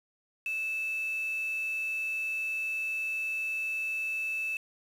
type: tone with quantisation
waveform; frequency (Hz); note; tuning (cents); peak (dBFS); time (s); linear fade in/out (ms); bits
sine; 2628; E7; -6; -30; 0.46-4.57; 2; 7
effects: low-pass 12000 Hz 12 dB/octave